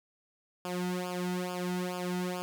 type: tone with flanger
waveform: sawtooth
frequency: 180 Hz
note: F#3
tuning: 47 cents flat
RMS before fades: -34 dBFS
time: 0.65-2.42 s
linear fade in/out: 0 ms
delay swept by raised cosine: 0.5 to 1.8 ms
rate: 2.3 Hz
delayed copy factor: -0.85
effects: none